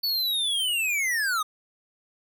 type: linear sweep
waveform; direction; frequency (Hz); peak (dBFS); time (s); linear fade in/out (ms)
square; down; 4504 to 1203; -24; 0.03-1.43; 10
effects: none